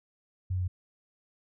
sine tone with pitch steps, 92.5 / 91.44 / 90.39 Hz, F#2 / F#2 / F#2, 0 / -20 / -40 cents, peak -27 dBFS, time 0.5-0.68 s, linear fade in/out 10 ms, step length 60 ms, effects none

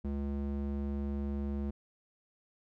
square tone with band-pass filter, 70 Hz, C#2, 18 cents sharp, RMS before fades -35 dBFS, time 0.04-1.71 s, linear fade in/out 10 ms, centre 190 Hz, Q 1.1, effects none

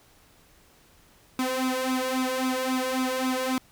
sawtooth tone with flanger, 258 Hz, C4, 24 cents flat, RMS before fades -27 dBFS, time 1.39-3.58 s, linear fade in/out 2 ms, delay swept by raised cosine 0.81 to 2.11 ms, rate 3.7 Hz, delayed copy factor +0.8, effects pink hiss -58 dBFS RMS until 3.71 s

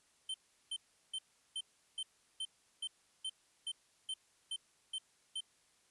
square tone bursts, 3099 Hz, G7, 21 cents flat, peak -38 dBFS, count 13, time 0.29-5.406 s, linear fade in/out 5 ms, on 52 ms, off 370 ms, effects white hiss -71 dBFS RMS until 5.9 s + resampled to 24000 Hz

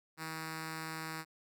5% pulse tone with notch filter, 159.8 Hz, D#3, 47 cents sharp, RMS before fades -42 dBFS, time 0.17-1.25 s, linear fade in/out 50 ms, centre 580 Hz, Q 1.3, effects none

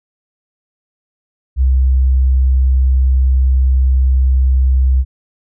sine tone, 65 Hz, C2, 11 cents flat, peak -8 dBFS, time 1.56-5.05 s, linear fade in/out 50 ms, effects none

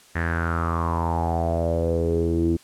sawtooth tone with low-pass filter sweep, 83.5 Hz, E2, 23 cents sharp, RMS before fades -23 dBFS, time 0.15-2.57 s, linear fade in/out 10 ms, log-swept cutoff 1800 to 310 Hz, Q 7.3, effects white hiss -52 dBFS RMS until 2.63 s + low-pass 10000 Hz 12 dB/octave

